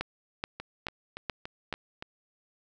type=two click trains; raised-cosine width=0.3 ms; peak=-15 / -22 dBFS; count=5 / 6; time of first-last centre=0.01-1.727 / 0.6-2.025 s; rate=2.33 / 3.51 Hz; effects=none